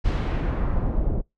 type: noise with low-pass filter sweep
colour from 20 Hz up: brown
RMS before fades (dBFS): -23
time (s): 0.04-1.22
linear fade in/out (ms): 20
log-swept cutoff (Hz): 4700 to 480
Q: 0.93
effects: noise-tail reverb RT60 0.2 s tail -26 dB re dry